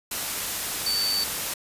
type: tone in noise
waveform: sine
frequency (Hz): 4555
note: C#8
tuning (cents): +46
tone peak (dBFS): -23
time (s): 0.86-1.24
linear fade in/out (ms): 5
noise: white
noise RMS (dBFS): -29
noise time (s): 0.11-1.54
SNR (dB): +3
effects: resampled to 32000 Hz